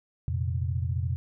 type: chord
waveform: sine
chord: F suspended fourth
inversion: none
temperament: equal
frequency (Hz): 87.31 / 116.54 / 130.81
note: F2 / Bb2 / C3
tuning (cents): 0 / 0 / 0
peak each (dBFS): -28 / -32 / -32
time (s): 0.28-1.16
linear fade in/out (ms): 0
effects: none